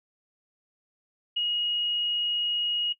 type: tone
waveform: sine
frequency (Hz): 2885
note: F#7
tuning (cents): -44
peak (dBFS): -24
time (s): 1.36-2.93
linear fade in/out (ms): 10
effects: noise-tail reverb RT60 0.1 s tail -18 dB re dry